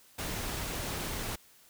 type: noise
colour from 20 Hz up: pink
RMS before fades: -36 dBFS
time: 0.18-1.36 s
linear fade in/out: 10 ms
effects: white hiss -60 dBFS RMS until 1.69 s